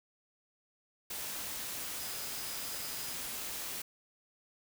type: tone in noise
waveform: sine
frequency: 4978 Hz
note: D#8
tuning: in tune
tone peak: -49 dBFS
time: 1.99-3.16 s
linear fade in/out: 5 ms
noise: white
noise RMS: -40 dBFS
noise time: 1.1-3.82 s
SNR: -12 dB
effects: none